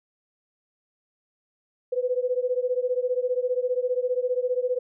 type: beating tone pair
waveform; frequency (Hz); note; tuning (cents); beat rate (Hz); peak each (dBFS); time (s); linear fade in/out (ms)
sine; 493.9 / 508.9; B4 / C5; 0 / -48; 15; -25 / -26; 1.92-4.79; 10
effects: none